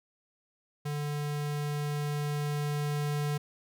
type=tone with level ramp; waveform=square; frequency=147 Hz; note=D3; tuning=2 cents sharp; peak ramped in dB=-32 to -29 dBFS; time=0.85-3.38 s; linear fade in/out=10 ms; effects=none